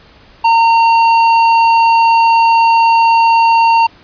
sine tone with tanh clipping, 916 Hz, A#5, 31 cents flat, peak -8 dBFS, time 0.44-3.87 s, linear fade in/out 10 ms, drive 12 dB, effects pink hiss -43 dBFS RMS until 4.03 s + resampled to 11025 Hz

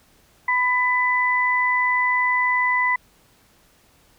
sine tone pair together, 998.5 / 1997 Hz, B5 / B6, +19 / +19 cents, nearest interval octave, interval 1200 cents, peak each -21 / -19 dBFS, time 0.48-2.96 s, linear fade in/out 5 ms, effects pink hiss -57 dBFS RMS until 4.18 s

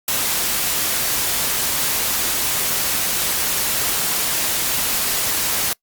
white noise, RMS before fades -20 dBFS, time 0.08-5.73 s, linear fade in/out 2 ms, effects noise-tail reverb RT60 0.1 s tail -24 dB re dry + Opus 48 kbps

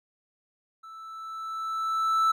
triangle tone with level ramp, 1318.5 Hz, E6, in tune, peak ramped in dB -41 to -17 dBFS, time 0.83-2.32 s, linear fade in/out 10 ms, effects none

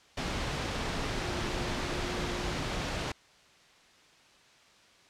sine tone in noise, 355.7 Hz, F4, 32 cents sharp, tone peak -40 dBFS, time 1.13-2.54 s, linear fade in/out 5 ms, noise pink, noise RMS -33 dBFS, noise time 0.17-3.12 s, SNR -10 dB, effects white hiss -59 dBFS RMS until 5.09 s + low-pass 5000 Hz 12 dB/octave

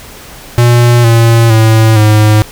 square tone with pitch steps, 120 / 115.44 / 111.06 / 106.85 Hz, B2 / A#2 / A2 / G#2, -49 / -16 / +17 / +50 cents, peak -4 dBFS, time 0.58-2.42 s, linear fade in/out 0 ms, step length 460 ms, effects pink hiss -31 dBFS RMS until 2.51 s

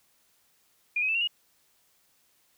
sine tone with pitch steps, 2425 / 2529 / 2638 / 2752 / 2871 Hz, D#7 / D#7 / E7 / F7 / F7, -45 / +28 / +1 / -26 / +47 cents, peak -24 dBFS, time 0.96-1.275 s, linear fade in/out 5 ms, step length 63 ms, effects white hiss -67 dBFS RMS until 2.57 s

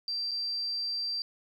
sine tone with dropouts, 4700 Hz, D8, 1 cent sharp, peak -30 dBFS, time 0.08-1.22 s, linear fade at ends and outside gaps 1 ms, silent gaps 0.311-0.315 s, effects 10-bit

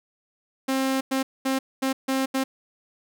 sawtooth tone bursts at uneven times, 265.9 Hz, C4, 28 cents sharp, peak -18 dBFS, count 6, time 0.68-1.01 / 1.11-1.23 / 1.45-1.59 / 1.82-1.93 / 2.08-2.26 / 2.34-2.44 s, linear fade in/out 10 ms, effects none

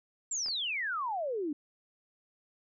sine exponential sweep, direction down, 7600 to 280 Hz, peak -31 dBFS, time 0.31-1.53 s, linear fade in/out 5 ms
clicks, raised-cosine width 0.5 ms, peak -34 dBFS, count 2, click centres 0.461 / 0.484 s
effects none

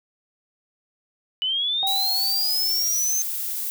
sine linear sweep, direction up, 2960 to 6320 Hz, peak -21 dBFS, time 1.42-3.22 s, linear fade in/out 0 ms
sine tone with exponential decay, 778 Hz, G5, 13 cents flat, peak -25 dBFS, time 1.83-3.03 s, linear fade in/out 0 ms, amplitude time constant 260 ms
violet noise, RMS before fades -28 dBFS, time 1.87-3.7 s, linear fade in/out 0 ms
effects none

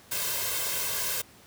white noise with comb filter, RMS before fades -30 dBFS, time 0.11-1.22 s, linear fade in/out 10 ms, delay 1.9 ms, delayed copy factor +0.8, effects pink hiss -54 dBFS RMS until 1.46 s + high-pass 80 Hz 12 dB/octave

